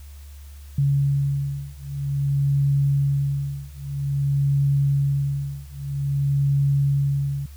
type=beating tone pair; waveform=sine; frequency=139.8 / 140.31 Hz; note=C#3 / C#3; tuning=+15 / +21 cents; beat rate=0.51 Hz; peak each=-22 dBFS; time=0.78-7.46 s; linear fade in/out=5 ms; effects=added 71 Hz sine -38 dBFS peak until 7.56 s + white hiss -53 dBFS RMS until 7.56 s